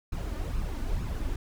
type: noise with flanger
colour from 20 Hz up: brown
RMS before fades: -31 dBFS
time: 0.12-1.36 s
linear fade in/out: 5 ms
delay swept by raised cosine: 0.74 to 3.44 ms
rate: 2.2 Hz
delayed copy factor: +0.6
effects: none